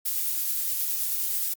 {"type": "noise with tremolo", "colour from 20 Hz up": "violet", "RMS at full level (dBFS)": -26, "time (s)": [0.05, 1.54], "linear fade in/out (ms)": 10, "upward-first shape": "triangle", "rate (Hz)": 9.5, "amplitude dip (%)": 25, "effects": ["Opus 48 kbps"]}